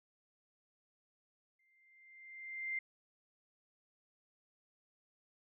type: tone with exponential growth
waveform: sine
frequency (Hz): 2093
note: C7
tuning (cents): 0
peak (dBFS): -34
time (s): 1.59-2.79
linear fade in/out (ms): 5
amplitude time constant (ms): 260
effects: none